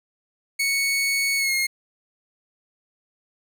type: tone with pitch glide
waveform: sawtooth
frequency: 2217 to 2145 Hz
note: C#7 to C7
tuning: 0 to +42 cents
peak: -17 dBFS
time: 0.59-1.67 s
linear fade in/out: 10 ms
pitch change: -58 cents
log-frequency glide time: 1.37-1.53 s
effects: none